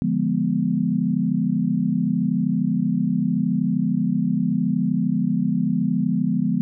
sine chord, D diminished seventh, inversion none, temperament equal, 146.83 / 174.61 / 207.7 / 246.9 Hz, D3 / F3 / Ab3 / Cb4, 0 / 0 / 0 / 0 cents, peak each -28 / -23 / -23 / -23 dBFS, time 0.02-6.61 s, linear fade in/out 0 ms, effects none

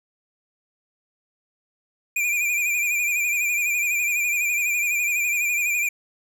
square tone with vibrato, 2405 Hz, D7, 41 cents sharp, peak -21 dBFS, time 2.16-5.89 s, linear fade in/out 5 ms, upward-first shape sine, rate 12 Hz, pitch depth 55 cents each way, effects none

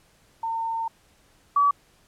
sine tone pair in turn, 908 / 1144 Hz, A#5 / D6, -46 / -46 cents, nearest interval major third, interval 400 cents, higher second, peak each -25 / -16 dBFS, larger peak second, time 0.43-0.88 / 1.56-1.71 s, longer first, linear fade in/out 5 ms, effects pink hiss -60 dBFS RMS until 2.07 s + low-pass 12000 Hz 12 dB/octave

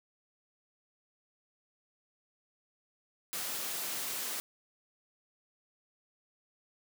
white high-pass noise, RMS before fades -37 dBFS, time 3.33-4.4 s, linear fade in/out 0 ms, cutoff 190 Hz, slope 12 dB/octave, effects none

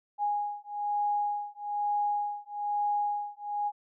sine beating tone pair, 825 / 826.1 Hz, G#5 / G#5, -12 / -9 cents, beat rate 1.1 Hz, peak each -31 dBFS, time 0.18-3.72 s, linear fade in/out 50 ms, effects none

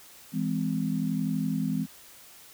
sine chord, E augmented, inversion none, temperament just, 164.81 / 206 / 257.5 Hz, E3 / G#3 / B#3, 0 / -14 / -28 cents, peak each -30 dBFS, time 0.32-1.87 s, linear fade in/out 50 ms, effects white hiss -51 dBFS RMS until 2.53 s

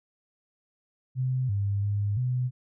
sine tone with pitch steps, 128.7 / 100.3 / 102.1 / 125.8 Hz, C3 / G2 / G#2 / B2, -28 / +40 / -29 / +32 cents, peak -24 dBFS, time 1.15-2.51 s, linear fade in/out 50 ms, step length 340 ms, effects none

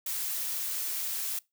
blue noise, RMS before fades -33 dBFS, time 0.06-1.39 s, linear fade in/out 5 ms, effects noise-tail reverb RT60 0.2 s tail -22 dB re dry

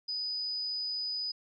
sine tone, 4978 Hz, D#8, in tune, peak -32 dBFS, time 0.08-1.32 s, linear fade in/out 10 ms, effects none

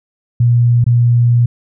sine tone with dropouts, 119.8 Hz, A#2, 48 cents sharp, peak -7 dBFS, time 0.4-1.46 s, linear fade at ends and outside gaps 5 ms, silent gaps 0.842-0.864 s, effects none

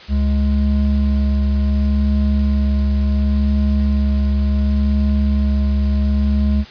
triangle tone pair together, 69.7 / 208.4 Hz, C#2 / G#3, +10 / +6 cents, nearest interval octave + perfect fifth, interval 1896 cents, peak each -12 / -17 dBFS, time 0.08-6.65 s, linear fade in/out 50 ms, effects white hiss -38 dBFS RMS until 6.7 s + resampled to 11025 Hz

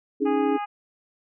sine chord, C# suspended second, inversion none, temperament equal, 277.2 / 311.1 / 415.3 Hz, C#4 / D#4 / G#4, 0 / 0 / 0 cents, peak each -24 / -26 / -24 dBFS, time 0.2-0.58 s, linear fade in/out 20 ms
harmonic tone, 412.4 Hz, G#4, 12 cents flat, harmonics 2 / 3 / 4 / 5 / 6 / 7, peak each -28 / -34 / -43 / -45 / -43 / -49 dBFS, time 0.25-0.66 s, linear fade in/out 20 ms
effects none

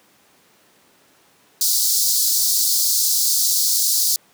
pink high-pass noise, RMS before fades -18 dBFS, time 1.61-4.16 s, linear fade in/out 2 ms, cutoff 4300 Hz, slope 48 dB/octave, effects pink hiss -55 dBFS RMS until 4.33 s + high-pass 200 Hz 12 dB/octave

